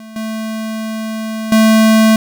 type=tone with level steps; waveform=square; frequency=220 Hz; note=A3; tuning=in tune; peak=-32 / -20 / -7 dBFS; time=0-2.16 s; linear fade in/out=2 ms; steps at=0.16 / 1.52 s; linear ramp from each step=2 ms; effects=none